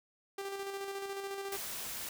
sawtooth tone with tremolo, 394.2 Hz, G4, 10 cents sharp, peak -33 dBFS, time 0.38-1.57 s, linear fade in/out 5 ms, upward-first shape square, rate 14 Hz, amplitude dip 35%
white noise, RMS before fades -41 dBFS, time 1.52-2.09 s, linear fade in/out 2 ms
effects none

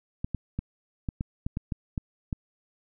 clicks, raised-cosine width 5 ms, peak -17 dBFS, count 10, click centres 0.245 / 0.347 / 0.59 / 1.088 / 1.209 / 1.465 / 1.571 / 1.722 / 1.978 / 2.328 s, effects none

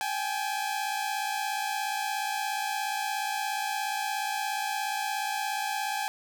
sawtooth tone pair together, 789 / 846 Hz, G5 / G#5, +11 / +32 cents, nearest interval minor second, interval 121 cents, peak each -28 dBFS, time 0.01-6.08 s, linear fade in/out 0 ms, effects none

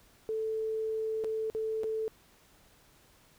sine tone with dropouts, 440 Hz, A4, in tune, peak -30 dBFS, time 0.29-2.08 s, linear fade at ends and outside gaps 0 ms, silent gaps 1.239-1.245 / 1.5-1.549 / 1.834-1.841 s, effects pink hiss -62 dBFS RMS until 3.38 s

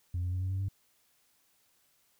sine tone with pitch steps, 88.2 / 89.95 / 91.73 / 93.55 / 95.41 / 97.3 Hz, F2 / F#2 / F#2 / F#2 / G2 / G2, +18 / -48 / -14 / +20 / -46 / -12 cents, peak -28 dBFS, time 0.14-0.686 s, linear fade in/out 5 ms, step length 91 ms, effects tanh soft clip ceiling -28 dBFS + white hiss -70 dBFS RMS until 2.19 s

